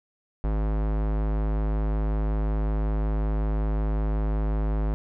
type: tone with low-pass filter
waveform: square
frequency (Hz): 52.7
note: G#1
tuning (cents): +26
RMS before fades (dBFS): -25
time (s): 0.44-4.94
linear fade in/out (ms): 0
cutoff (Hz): 1100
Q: 0.73
effects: none